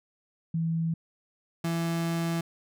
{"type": "tone pair in turn", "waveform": ["sine", "35% pulse"], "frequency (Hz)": [164.1, 167.06], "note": ["E3", "E3"], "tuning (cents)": [-8, 23], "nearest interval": "unison", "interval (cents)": 31, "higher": "second", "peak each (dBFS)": -25, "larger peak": "neither", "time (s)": [[0.54, 0.94], [1.64, 2.41]], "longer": "second", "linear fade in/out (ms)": 5, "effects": []}